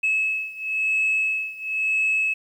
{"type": "beating tone pair", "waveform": "sine", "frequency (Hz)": [2588, 2588.98], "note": ["E7", "E7"], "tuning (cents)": [-32, -32], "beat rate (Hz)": 0.98, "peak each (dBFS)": [-22, -24], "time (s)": [0.03, 2.34], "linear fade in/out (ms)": 10, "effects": ["tanh soft clip ceiling -15 dBFS", "9-bit"]}